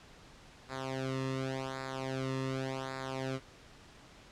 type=tone with flanger; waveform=sawtooth; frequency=132.4 Hz; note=C3; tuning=21 cents sharp; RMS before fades=-37 dBFS; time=0.68-3.4 s; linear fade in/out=50 ms; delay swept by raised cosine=0.33 to 1.33 ms; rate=0.88 Hz; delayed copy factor=-0.95; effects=pink hiss -56 dBFS RMS until 4.31 s + low-pass 6000 Hz 12 dB/octave